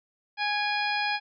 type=harmonic tone with a mistuned harmonic; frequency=830.6 Hz; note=G#5; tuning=in tune; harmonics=1 / 2 / 3 / 4 / 5 / 6; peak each=-29 / -31 / -31 / -37 / -38 / -36 dBFS; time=0.37-1.2 s; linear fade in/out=50 ms; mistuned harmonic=3; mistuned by=-38 cents; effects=none